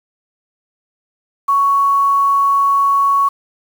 sine tone with quantisation, 1114 Hz, C#6, 8 cents sharp, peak -10 dBFS, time 1.48-3.29 s, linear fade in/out 10 ms, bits 6, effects none

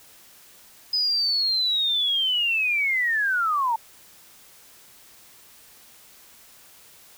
sine linear sweep, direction down, 5040 to 880 Hz, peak -20 dBFS, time 0.93-3.76 s, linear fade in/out 5 ms, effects white hiss -51 dBFS RMS until 7.17 s

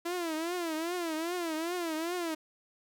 sawtooth tone with vibrato, 335.1 Hz, E4, 29 cents sharp, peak -28 dBFS, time 0.05-2.35 s, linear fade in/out 10 ms, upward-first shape triangle, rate 2.5 Hz, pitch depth 150 cents each way, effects none

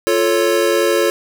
square chord, F augmented, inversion none, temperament equal, 349.2 / 440 / 554.4 Hz, F4 / A4 / C#5, 0 / 0 / 0 cents, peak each -18 dBFS, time 0.07-1.1 s, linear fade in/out 0 ms, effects none

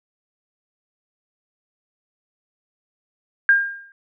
sine tone with exponential decay, 1607 Hz, G6, 43 cents sharp, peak -8 dBFS, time 3.49-3.92 s, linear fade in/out 1 ms, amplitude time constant 92 ms, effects none

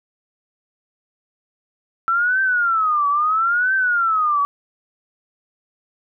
sine tone with vibrato, 1333 Hz, E6, 19 cents sharp, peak -15 dBFS, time 2.08-4.45 s, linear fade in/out 0 ms, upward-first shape triangle, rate 0.75 Hz, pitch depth 280 cents each way, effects none

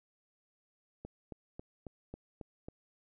click train, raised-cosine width 2 ms, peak -30 dBFS, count 7, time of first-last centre 1.05-2.685 s, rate 3.67 Hz, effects none

